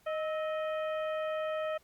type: harmonic tone with a mistuned harmonic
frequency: 622.3 Hz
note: D#5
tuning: in tune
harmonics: 1 / 2 / 3 / 4 / 5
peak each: -32 / -40 / -45 / -49 / -51 dBFS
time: 0.06-1.78 s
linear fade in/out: 10 ms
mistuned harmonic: 2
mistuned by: +73 cents
effects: pink hiss -66 dBFS RMS until 1.83 s + Opus 48 kbps